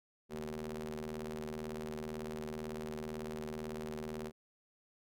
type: ring-modulated tone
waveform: sawtooth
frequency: 78 Hz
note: D#2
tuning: 5 cents sharp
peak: -33 dBFS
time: 0.29-4.32 s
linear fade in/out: 50 ms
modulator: 303 Hz
effects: none